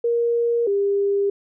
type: tone pair in turn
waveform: sine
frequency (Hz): 470.2 / 400.4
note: A#4 / G4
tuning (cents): +15 / +37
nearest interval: minor third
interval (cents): 278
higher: first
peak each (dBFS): -17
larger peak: neither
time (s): 0.04-0.67 / 0.67-1.3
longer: neither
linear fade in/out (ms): 5
effects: none